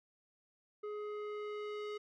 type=tone with low-pass filter sweep; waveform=square; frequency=419.3 Hz; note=G#4; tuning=17 cents sharp; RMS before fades=-42 dBFS; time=0.83-1.98 s; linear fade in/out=10 ms; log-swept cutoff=1200 to 3800 Hz; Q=0.92; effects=none